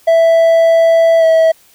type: tone with pitch glide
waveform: triangle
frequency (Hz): 660 to 648.3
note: E5 to E5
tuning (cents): +2 to -29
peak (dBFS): -4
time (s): 0.07-1.52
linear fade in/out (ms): 10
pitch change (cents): -31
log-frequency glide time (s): 1.19-1.24
effects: white hiss -48 dBFS RMS until 1.74 s